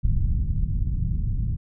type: low-pass noise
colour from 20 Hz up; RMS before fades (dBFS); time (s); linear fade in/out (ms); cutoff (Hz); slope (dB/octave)
pink; -23; 0.03-1.57; 20; 150; 24
effects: none